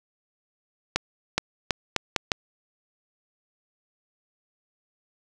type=accelerating click train; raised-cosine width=0.2 ms; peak=-4 dBFS; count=6; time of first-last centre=0.96-2.318 s; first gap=420 ms; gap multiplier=0.78; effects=none